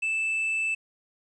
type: tone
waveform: triangle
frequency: 2637 Hz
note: E7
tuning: in tune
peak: -23 dBFS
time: 0.02-0.75 s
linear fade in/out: 10 ms
effects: resampled to 24000 Hz + 10-bit